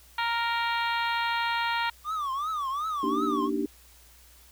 harmonic tone, 466.2 Hz, A#4, in tune, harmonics 2 / 3 / 4 / 5 / 6 / 7 / 8 / 9, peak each -28 / -32 / -34 / -36 / -38 / -39 / -40 / -41 dBFS, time 0.18-1.9 s, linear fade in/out 5 ms
triangle tone with vibrato, 1169 Hz, D6, 8 cents flat, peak -26 dBFS, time 2.04-3.5 s, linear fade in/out 50 ms, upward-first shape triangle, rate 2.7 Hz, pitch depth 210 cents each way
sine chord, Eb major seventh, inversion second, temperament just, 233.3 / 291.7 / 311.1 / 388.9 Hz, Bb3 / D4 / Eb4 / G4, +2 / -12 / 0 / -14 cents, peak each -33 / -29 / -33 / -31 dBFS, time 3.03-3.66 s, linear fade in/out 5 ms
effects added 60 Hz sine -56 dBFS peak until 4.51 s + white hiss -56 dBFS RMS until 4.51 s

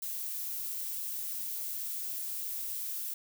violet noise, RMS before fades -37 dBFS, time 0.02-3.14 s, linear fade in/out 5 ms, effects none

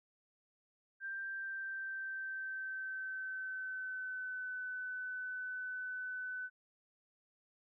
sine tone with pitch glide, 1579 to 1506 Hz, G6 to F#6, +12 to +30 cents, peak -39 dBFS, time 1-6.5 s, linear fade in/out 50 ms, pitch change -82 cents, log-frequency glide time 1.14-4.58 s, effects none

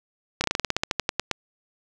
slowing click train, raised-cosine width 0.2 ms, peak -5 dBFS, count 15, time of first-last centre 0.41-1.313 s, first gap 30 ms, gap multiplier 1.11, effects none

